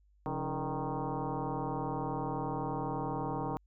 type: tone with frequency modulation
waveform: sine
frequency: 324.1 Hz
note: E4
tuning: 29 cents flat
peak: -32 dBFS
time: 0.26-3.57 s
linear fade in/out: 0 ms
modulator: 152 Hz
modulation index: 4.8
effects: added 50 Hz sine -63 dBFS peak until 3.66 s